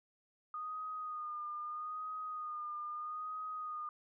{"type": "tone with vibrato", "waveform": "sine", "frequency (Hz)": 1230, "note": "D#6", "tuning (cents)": -20, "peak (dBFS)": -39, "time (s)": [0.54, 3.89], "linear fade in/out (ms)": 2, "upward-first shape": "sine", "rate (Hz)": 0.78, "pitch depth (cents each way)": 37, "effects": []}